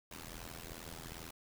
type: noise with amplitude modulation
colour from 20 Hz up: pink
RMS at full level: -44 dBFS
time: 0.11-1.31 s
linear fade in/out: 5 ms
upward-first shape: sine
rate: 82.4 Hz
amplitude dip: 95%
effects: none